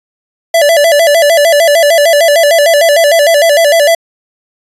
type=tone with vibrato; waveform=square; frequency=622.3 Hz; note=D#5; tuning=in tune; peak=-5 dBFS; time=0.54-3.95 s; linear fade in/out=5 ms; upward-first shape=square; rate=6.6 Hz; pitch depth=120 cents each way; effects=resampled to 32000 Hz